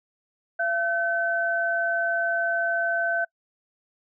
sine tone pair together, 680 / 1526.5 Hz, F5 / G6, -46 / -46 cents, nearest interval octave + major second, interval 1400 cents, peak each -26 / -24 dBFS, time 0.59-3.25 s, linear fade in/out 10 ms, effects noise-tail reverb RT60 0.1 s tail -25 dB re dry

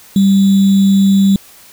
sine tone with sample-and-hold, 196 Hz, G3, in tune, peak -6 dBFS, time 0.16-1.36 s, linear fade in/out 2 ms, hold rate 3675 Hz, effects white hiss -41 dBFS RMS until 1.72 s

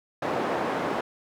white band-pass noise, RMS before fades -28 dBFS, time 0.22-1.01 s, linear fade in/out 5 ms, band 210 to 840 Hz, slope 12 dB/octave, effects none

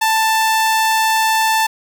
sawtooth tone, 884 Hz, A5, 8 cents sharp, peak -9 dBFS, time 0.01-1.67 s, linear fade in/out 10 ms, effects none

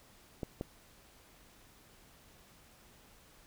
clicks, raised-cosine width 2 ms, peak -23 dBFS, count 2, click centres 0.432 / 0.611 s, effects pink hiss -61 dBFS RMS until 3.46 s

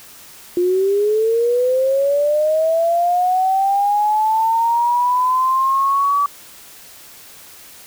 sine linear sweep, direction up, 349.2 to 1151 Hz, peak -13 dBFS, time 0.57-6.26 s, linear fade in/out 2 ms, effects white hiss -41 dBFS RMS until 7.86 s

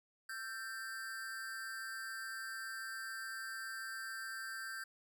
square tone with amplitude modulation, 1568 Hz, G6, in tune, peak -39 dBFS, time 0.29-4.84 s, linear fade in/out 5 ms, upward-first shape sine, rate 227 Hz, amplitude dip 85%, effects none

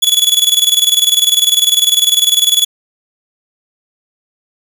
sawtooth tone with tremolo, 3400 Hz, G#7, 40 cents sharp, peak -3 dBFS, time 0.02-2.65 s, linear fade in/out 10 ms, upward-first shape square, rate 20 Hz, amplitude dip 70%, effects none

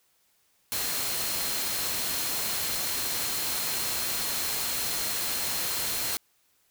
sine tone in noise, 4186 Hz, C8, in tune, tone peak -38 dBFS, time 0.72-6.17 s, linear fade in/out 0 ms, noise white, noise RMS -30 dBFS, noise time 0.72-6.17 s, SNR -11 dB, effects white hiss -68 dBFS RMS until 6.7 s

